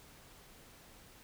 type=silence; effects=pink hiss -58 dBFS RMS until 1.23 s